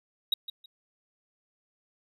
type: tone with echo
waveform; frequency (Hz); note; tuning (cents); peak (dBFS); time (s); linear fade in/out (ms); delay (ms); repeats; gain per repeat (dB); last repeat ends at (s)
triangle; 3813; A#7; +38; -20; 0.32-0.34; 5; 160; 2; -13; 0.66
effects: none